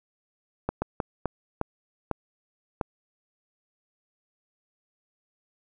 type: slowing click train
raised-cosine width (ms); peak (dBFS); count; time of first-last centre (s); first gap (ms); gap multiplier
1; -12; 7; 0.69-2.812; 130; 1.4
effects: none